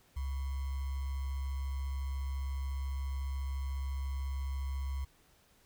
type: tone with sample-and-hold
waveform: sine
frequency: 67.9 Hz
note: C#2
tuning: 35 cents flat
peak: -33 dBFS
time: 0.16-5.05 s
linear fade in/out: 10 ms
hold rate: 1050 Hz
effects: pink hiss -66 dBFS RMS until 5.65 s